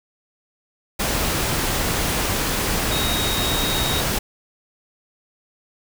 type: tone in noise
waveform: sine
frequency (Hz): 3762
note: A#7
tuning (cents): +15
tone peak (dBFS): -25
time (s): 2.91-4.01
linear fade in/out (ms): 10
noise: pink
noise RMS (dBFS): -22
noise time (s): 0.99-4.19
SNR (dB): -6
effects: none